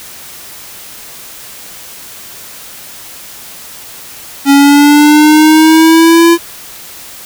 square linear sweep, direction up, 277.2 to 340 Hz, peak -3 dBFS, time 4.45-6.38 s, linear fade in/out 50 ms, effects white hiss -30 dBFS RMS until 7.25 s

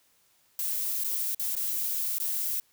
violet noise with dropouts, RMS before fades -30 dBFS, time 0.59-2.6 s, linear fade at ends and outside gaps 1 ms, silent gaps 1.037-1.044 / 1.347-1.396 / 1.553-1.566 / 2.184-2.2 s, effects white hiss -66 dBFS RMS until 2.72 s

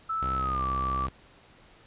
sine tone with pitch glide, 1314 to 1163.9 Hz, E6 to D6, -6 to -16 cents, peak -27 dBFS, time 0.09-1.07 s, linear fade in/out 10 ms, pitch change -210 cents, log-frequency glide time 0.36-0.65 s
sawtooth tone, 65.41 Hz, C2, in tune, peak -28 dBFS, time 0.22-1.09 s, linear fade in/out 5 ms
effects pink hiss -56 dBFS RMS until 1.86 s + resampled to 8000 Hz

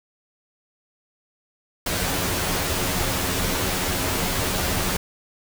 pink noise with comb filter, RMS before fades -24 dBFS, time 1.86-4.97 s, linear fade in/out 5 ms, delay 11 ms, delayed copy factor +0.6, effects none

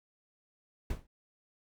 brown noise with exponential decay, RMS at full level -29 dBFS, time 0.9-1.07 s, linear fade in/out 5 ms, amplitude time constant 36 ms, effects none

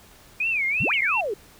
sine tone with vibrato, 2400 Hz, D7, 37 cents sharp, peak -21 dBFS, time 0.4-1.21 s, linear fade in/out 5 ms, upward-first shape sine, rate 2.9 Hz, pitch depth 220 cents each way
sine exponential two-way sweep, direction up then down, 86.3 to 3137 to 373.8 Hz, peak -24 dBFS, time 0.8-1.34 s, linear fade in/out 5 ms, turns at 0.94 s
effects pink hiss -51 dBFS RMS until 1.59 s

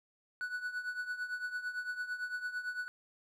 triangle tone with tremolo, 1480 Hz, F#6, in tune, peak -31 dBFS, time 0.41-2.88 s, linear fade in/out 0 ms, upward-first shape triangle, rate 8.9 Hz, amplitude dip 80%, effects none

